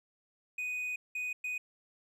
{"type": "tone bursts at uneven times", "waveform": "triangle", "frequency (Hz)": 2489, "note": "D#7", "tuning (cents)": 0, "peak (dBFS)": -32, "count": 3, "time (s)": [[0.58, 0.96], [1.15, 1.33], [1.44, 1.58]], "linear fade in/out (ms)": 5, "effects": []}